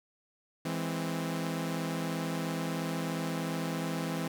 sawtooth chord, E augmented, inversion none, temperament equal, 164.81 / 207.7 / 261.6 Hz, E3 / G#3 / B#3, 0 / 0 / 0 cents, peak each -30 / -36 / -33 dBFS, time 0.65-4.28 s, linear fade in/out 5 ms, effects none

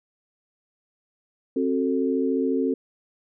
sine chord, F# diminished, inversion second, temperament just, 266.4 / 370 / 444 Hz, C4 / F#4 / A4, +31 / 0 / +16 cents, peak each -23 / -27 / -26 dBFS, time 1.56-2.74 s, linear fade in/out 5 ms, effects none

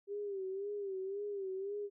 sine tone with vibrato, 394.7 Hz, G4, 12 cents sharp, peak -37 dBFS, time 0.07-1.9 s, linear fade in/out 50 ms, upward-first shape sine, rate 1.9 Hz, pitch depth 80 cents each way, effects none

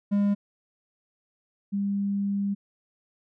triangle / sine tone pair in turn, 202.6 / 200 Hz, G#3 / G3, -43 / +35 cents, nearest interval unison, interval 22 cents, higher first, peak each -18 / -24 dBFS, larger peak first, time 0.11-0.35 / 1.72-2.55 s, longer second, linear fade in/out 20 ms, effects none

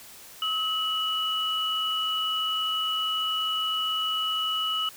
sine tone pair together, 1281.8 / 2943 Hz, E6 / F#7, -49 / -10 cents, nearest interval octave + major second, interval 1439 cents, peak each -30 / -26 dBFS, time 0.42-4.89 s, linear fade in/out 2 ms, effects white hiss -47 dBFS RMS until 4.96 s

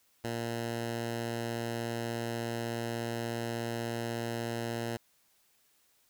10% pulse tone, 116.54 Hz, A#2, in tune, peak -25 dBFS, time 0.24-4.97 s, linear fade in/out 5 ms, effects white hiss -69 dBFS RMS until 6.09 s

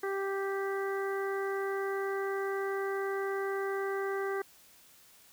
harmonic tone, 392 Hz, G4, in tune, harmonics 1 / 2 / 3 / 4 / 5, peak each -32 / -41 / -41 / -41 / -44 dBFS, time 0.03-4.42 s, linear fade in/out 5 ms, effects white hiss -59 dBFS RMS until 5.32 s

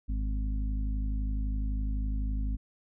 harmonic tone, 51.9 Hz, G#1, in tune, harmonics 1 / 2 / 3 / 4 / 5, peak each -28 / -43 / -50 / -43 / -42 dBFS, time 0.08-2.57 s, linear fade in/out 20 ms, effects none

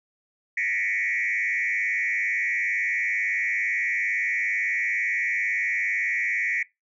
sine tone with frequency modulation, 2093 Hz, C7, in tune, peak -22 dBFS, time 0.57-6.63 s, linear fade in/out 5 ms, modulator 97.8 Hz, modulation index 2.6, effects noise-tail reverb RT60 0.2 s tail -22 dB re dry + tanh soft clip ceiling -18 dBFS

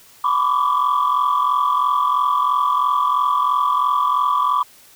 sine tone cluster, 1001 / 1133 / 1176 Hz, B5 / C#6 / D6, +23 / +37 / +2 cents, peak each -18 dBFS, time 0.24-4.63 s, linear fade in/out 5 ms, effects tanh soft clip ceiling -10 dBFS + white hiss -48 dBFS RMS until 4.95 s

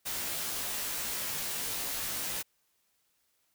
white noise with comb filter, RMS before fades -35 dBFS, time 0.05-2.43 s, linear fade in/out 20 ms, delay 16 ms, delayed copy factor -0.85, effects white hiss -74 dBFS RMS until 3.54 s

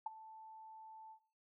sine tone with ADSR envelope, 880 Hz, A5, in tune, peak -34 dBFS, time 0.06-1.2 s, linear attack 5 ms, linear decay 15 ms, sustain -18 dB, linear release 89 ms, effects noise-tail reverb RT60 0.5 s tail -19 dB re dry

